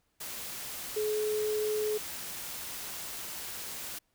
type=tone in noise; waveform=sine; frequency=426.3 Hz; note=G#4; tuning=45 cents sharp; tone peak=-28 dBFS; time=0.96-1.98 s; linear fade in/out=10 ms; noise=white; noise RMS=-40 dBFS; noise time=0.2-3.99 s; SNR=+9 dB; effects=pink hiss -75 dBFS RMS until 4.14 s